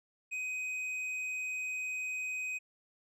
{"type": "tone with tanh clipping", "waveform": "sine", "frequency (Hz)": 2511, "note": "D#7", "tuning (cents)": 15, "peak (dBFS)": -36, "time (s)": [0.31, 2.59], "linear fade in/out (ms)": 20, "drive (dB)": 8, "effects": ["low-pass 12000 Hz 12 dB/octave"]}